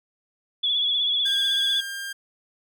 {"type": "tone with vibrato", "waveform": "sine", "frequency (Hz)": 3400, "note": "G#7", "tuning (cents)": 40, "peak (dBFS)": -20, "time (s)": [0.63, 1.81], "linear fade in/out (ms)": 10, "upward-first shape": "triangle", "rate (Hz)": 16, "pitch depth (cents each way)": 53}
{"type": "tone", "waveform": "sawtooth", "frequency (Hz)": 1600, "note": "G6", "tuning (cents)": 35, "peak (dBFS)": -27, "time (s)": [1.25, 2.13], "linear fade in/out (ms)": 10}
{"effects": []}